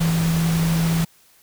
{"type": "tone in noise", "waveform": "sine", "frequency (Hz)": 164.81, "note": "E3", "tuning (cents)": 0, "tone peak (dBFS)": -17, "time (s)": [0, 1.05], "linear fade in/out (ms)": 10, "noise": "pink", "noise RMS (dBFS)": -28, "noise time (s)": [0, 1.05], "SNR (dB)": 8, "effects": ["white hiss -55 dBFS RMS until 1.42 s"]}